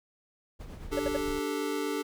brown noise with tremolo, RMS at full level -39 dBFS, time 0.59-1.4 s, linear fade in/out 20 ms, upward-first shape sine, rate 9 Hz, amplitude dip 45%
square chord, D suspended fourth, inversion none, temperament equal, 293.7 / 392 / 440 Hz, D4 / G4 / A4, 0 / 0 / 0 cents, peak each -34 / -36 / -35 dBFS, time 0.91-2.03 s, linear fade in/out 20 ms
triangle tone bursts, 562 Hz, C#5, 24 cents sharp, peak -24 dBFS, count 3, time 0.97-1.168 s, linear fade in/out 5 ms, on 24 ms, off 63 ms
effects none

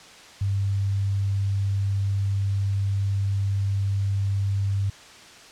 sine tone, 98.9 Hz, G2, 16 cents sharp, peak -21 dBFS, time 0.41-4.9 s, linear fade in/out 5 ms, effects white hiss -46 dBFS RMS until 5.51 s + low-pass 6000 Hz 12 dB/octave

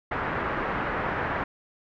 white low-pass noise, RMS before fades -29 dBFS, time 0.11-1.44 s, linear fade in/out 5 ms, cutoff 1700 Hz, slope 24 dB/octave, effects none

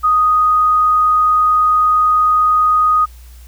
sine tone, 1244.5 Hz, D#6, in tune, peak -9 dBFS, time 0.03-3.06 s, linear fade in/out 20 ms, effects added 60 Hz sine -35 dBFS peak until 3.47 s + white hiss -48 dBFS RMS until 3.47 s

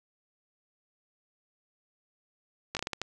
slowing click train, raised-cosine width 0.2 ms, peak -15 dBFS, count 7, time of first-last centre 2.75-3.016 s, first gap 18 ms, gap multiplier 1.36, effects none

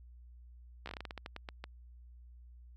slowing click train, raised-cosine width 0.3 ms, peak -26 dBFS, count 14, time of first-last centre 0.86-1.64 s, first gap 14 ms, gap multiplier 1.22, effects added 60 Hz sine -52 dBFS peak until 2.76 s

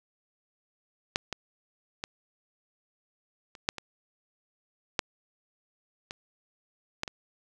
clicks, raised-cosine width 0.2 ms, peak -8 / -15 / -16 / -29 / -7 / -20 / -7 / -20 / -12 / -19 dBFS, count 10, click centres 1.159 / 1.327 / 2.039 / 3.552 / 3.689 / 3.783 / 4.992 / 6.109 / 7.034 / 7.078 s, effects none

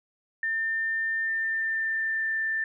sine tone with pitch glide, 1800 to 1780.4 Hz, A6 to A6, +39 to +20 cents, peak -25 dBFS, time 0.43-2.64 s, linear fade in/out 2 ms, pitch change -19 cents, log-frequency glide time 1.16-2.4 s, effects none

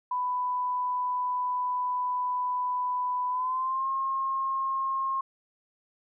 sine tone with pitch glide, 995 to 1072.6 Hz, B5 to C6, +13 to +43 cents, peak -26 dBFS, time 0.11-5.21 s, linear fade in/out 5 ms, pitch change +130 cents, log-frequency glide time 3.29-3.88 s, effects none

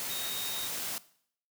sine tone in noise, 3729 Hz, A#7, in tune, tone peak -37 dBFS, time 0.1-0.67 s, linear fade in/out 0 ms, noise white, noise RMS -36 dBFS, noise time 0-0.98 s, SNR -4 dB, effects noise-tail reverb RT60 0.6 s tail -18 dB re dry + high-pass 100 Hz 12 dB/octave

